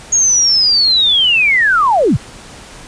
sine linear sweep, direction down, 6660 to 75.5 Hz, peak -8 dBFS, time 0.12-2.17 s, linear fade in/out 10 ms, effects pink hiss -35 dBFS RMS until 2.87 s + resampled to 22050 Hz

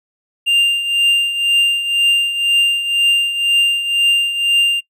triangle tone with tremolo, 2794 Hz, F7, in tune, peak -7 dBFS, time 0.46-4.81 s, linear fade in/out 20 ms, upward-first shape triangle, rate 2 Hz, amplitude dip 70%, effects noise-tail reverb RT60 0.1 s tail -23 dB re dry

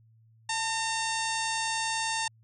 harmonic tone with a mistuned harmonic, 910 Hz, A#5, 42 cents flat, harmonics 1 / 2 / 3 / 4 / 5 / 6 / 7 / 8 / 9 / 10, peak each -32 / -35 / -37 / -38 / -39 / -40 / -40 / -41 / -42 / -42 dBFS, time 0.49-2.28 s, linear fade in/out 5 ms, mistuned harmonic 1, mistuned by -40 cents, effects added 112 Hz sine -57 dBFS peak until 2.43 s

